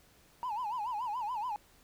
triangle tone with vibrato, 915 Hz, A#5, 32 cents flat, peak -30 dBFS, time 0.43-1.56 s, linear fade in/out 0 ms, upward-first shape sine, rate 7 Hz, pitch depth 190 cents each way, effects tanh soft clip ceiling -29 dBFS + pink hiss -63 dBFS RMS until 1.83 s

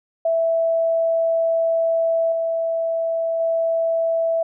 sine tone with level steps, 659.3 Hz, E5, in tune, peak -16 / -19 / -17 dBFS, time 0.25-4.43 s, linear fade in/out 5 ms, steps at 2.32 / 3.4 s, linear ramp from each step 2 ms, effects none

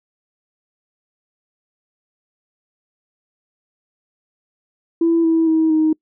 sine tone with pitch steps, 332.9 / 326.2 / 319.7 / 313.3 Hz, E4 / E4 / D#4 / D#4, +17 / -18 / +47 / +12 cents, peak -11 dBFS, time 5.01-5.93 s, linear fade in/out 5 ms, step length 230 ms, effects noise-tail reverb RT60 0.1 s tail -26 dB re dry + tanh soft clip ceiling -8 dBFS

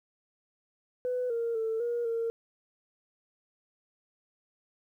sine tone with pitch steps, 499.1 / 464.6 / 446.3 / 475 / 459.2 Hz, B4 / A#4 / A4 / A#4 / A#4, +18 / -6 / +25 / +33 / -26 cents, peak -27 dBFS, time 1.05-2.3 s, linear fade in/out 0 ms, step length 250 ms, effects tanh soft clip ceiling -24 dBFS + 11-bit

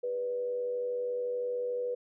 sine tone with frequency modulation, 491 Hz, B4, 10 cents flat, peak -30 dBFS, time 0.03-1.95 s, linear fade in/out 10 ms, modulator 93.6 Hz, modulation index 0.32, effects none

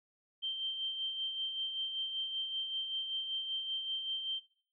sine tone with tremolo, 3136 Hz, G7, in tune, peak -33 dBFS, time 0.42-4.4 s, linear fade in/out 20 ms, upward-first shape sine, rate 5.2 Hz, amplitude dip 50%, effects noise-tail reverb RT60 0.5 s tail -18 dB re dry

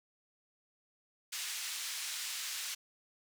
white band-pass noise, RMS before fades -40 dBFS, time 1.32-2.75 s, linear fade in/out 10 ms, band 1800 to 7700 Hz, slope 12 dB/octave, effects none

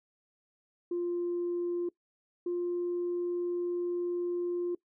sine tone pair in turn, 349.2 / 351.2 Hz, F4 / F4, 0 / +10 cents, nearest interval unison, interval 10 cents, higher second, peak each -28 dBFS, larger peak neither, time 0.91-1.89 / 2.46-4.75 s, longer second, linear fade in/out 5 ms, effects noise-tail reverb RT60 0.1 s tail -22 dB re dry + tanh soft clip ceiling -26 dBFS

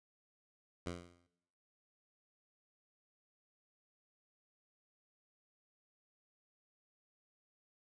10% pulse tone with exponential decay, 87.31 Hz, F2, in tune, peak -29 dBFS, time 0.86-1.27 s, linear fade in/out 5 ms, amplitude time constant 87 ms, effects noise-tail reverb RT60 0.9 s tail -22 dB re dry + resampled to 22050 Hz

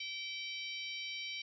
harmonic tone with a mistuned harmonic, 772 Hz, G5, 27 cents flat, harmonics 3 / 4 / 5 / 6 / 7, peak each -43 / -45 / -47 / -49 / -50 dBFS, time 0-1.42 s, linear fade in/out 5 ms, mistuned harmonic 7, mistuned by +54 cents, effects none

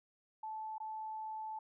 sine tone with dropouts, 872 Hz, A5, 16 cents flat, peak -40 dBFS, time 0.43-1.59 s, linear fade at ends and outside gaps 5 ms, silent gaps 0.782-0.801 s, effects none

